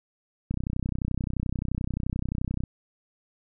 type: click train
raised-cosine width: 5 ms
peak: -16 dBFS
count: 68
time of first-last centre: 0.51-2.637 s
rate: 31.5 Hz
effects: none